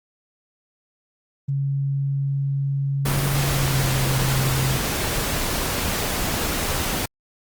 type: tone with pitch glide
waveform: sine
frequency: 138.59 to 131.95 Hz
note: C#3 to C3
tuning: 0 to +15 cents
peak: -20 dBFS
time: 1.48-4.78 s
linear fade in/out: 10 ms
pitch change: -85 cents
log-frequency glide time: 3.45-3.85 s
type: noise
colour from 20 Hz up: pink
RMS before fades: -24 dBFS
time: 3.05-7.06 s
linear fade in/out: 10 ms
effects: Opus 32 kbps